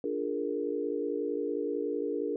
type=chord; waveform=sine; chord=Bb dominant seventh; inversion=first; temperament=equal; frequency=293.7 / 349.2 / 415.3 / 466.2 Hz; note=D4 / F4 / Ab4 / Bb4; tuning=0 / 0 / 0 / 0 cents; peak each=-35 / -38 / -34 / -34 dBFS; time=0.04-2.36 s; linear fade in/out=2 ms; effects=none

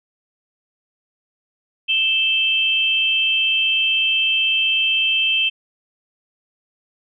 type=tone pair together; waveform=sine; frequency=2637 / 3136 Hz; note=E7 / G7; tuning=0 / 0 cents; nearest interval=minor third; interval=300 cents; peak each=-18 dBFS; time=1.88-5.5 s; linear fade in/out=20 ms; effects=none

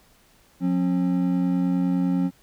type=tone pair together; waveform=triangle; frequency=180 / 269.9 Hz; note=F#3 / C#4; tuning=-47 / -46 cents; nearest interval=perfect fifth; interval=701 cents; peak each=-20 / -21 dBFS; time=0.6-2.31 s; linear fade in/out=50 ms; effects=pink hiss -58 dBFS RMS until 2.42 s

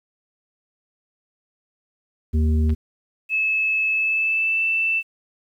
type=harmonic tone; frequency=77.78 Hz; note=D#2; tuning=in tune; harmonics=1 / 3 / 5; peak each=-16 / -25 / -34 dBFS; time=2.33-2.75 s; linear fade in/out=20 ms
type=clicks; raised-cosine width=0.3 ms; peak=-25 dBFS; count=2; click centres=2.695 / 2.703 s
type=tone with pitch glide; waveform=sine; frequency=2600 to 2658 Hz; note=E7 to E7; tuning=-24 to +14 cents; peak=-18 dBFS; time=3.29-5.03 s; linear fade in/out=50 ms; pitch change=+38 cents; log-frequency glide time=3.91-4.64 s
effects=9-bit

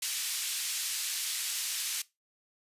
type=band-pass noise; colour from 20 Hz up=white; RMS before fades=-34 dBFS; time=0.02-2.02 s; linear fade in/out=5 ms; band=2500 to 10000 Hz; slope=12 dB/octave; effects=noise-tail reverb RT60 0.2 s tail -19 dB re dry + resampled to 32000 Hz

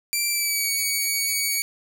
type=tone with pitch glide; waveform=10% pulse; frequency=2349 to 2251 Hz; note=D7 to C#7; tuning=0 to +26 cents; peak=-13 dBFS; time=0.13-1.62 s; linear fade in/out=0 ms; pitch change=-74 cents; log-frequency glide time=0.29-0.68 s; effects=none

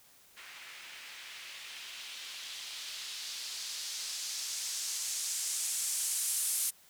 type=noise with low-pass filter sweep; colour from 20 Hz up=violet; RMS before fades=-38 dBFS; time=0.36-6.71 s; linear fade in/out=20 ms; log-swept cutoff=2000 to 10000 Hz; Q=1.4; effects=white hiss -61 dBFS RMS until 6.89 s

